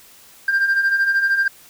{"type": "beating tone pair", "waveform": "sine", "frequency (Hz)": [1579, 1592], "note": ["G6", "G6"], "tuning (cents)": [12, 26], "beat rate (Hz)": 13, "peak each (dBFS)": [-20, -14], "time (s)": [0.48, 1.48], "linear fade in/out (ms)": 5, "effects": ["tanh soft clip ceiling -12 dBFS", "white hiss -47 dBFS RMS until 1.69 s"]}